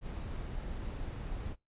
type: noise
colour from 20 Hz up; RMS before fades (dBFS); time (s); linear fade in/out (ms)
brown; -39; 0.01-1.56; 50
effects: noise-tail reverb RT60 0.2 s tail -22 dB re dry + resampled to 8000 Hz